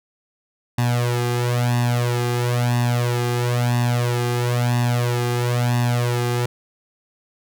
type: tone with flanger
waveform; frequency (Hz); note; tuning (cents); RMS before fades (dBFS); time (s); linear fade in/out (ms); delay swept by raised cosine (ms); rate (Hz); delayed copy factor
sawtooth; 121.2; B2; -32; -20; 0.78-6.46; 5; 1.1 to 2.5; 1; +1
effects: none